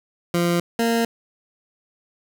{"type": "tone pair in turn", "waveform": "20% pulse", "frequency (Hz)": [172.7, 231], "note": ["F3", "A#3"], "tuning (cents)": [-19, -16], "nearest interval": "perfect fourth", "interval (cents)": 503, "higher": "second", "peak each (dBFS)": -13, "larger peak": "neither", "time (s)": [[0.34, 0.6], [0.79, 1.05]], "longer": "neither", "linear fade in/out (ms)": 2, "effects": []}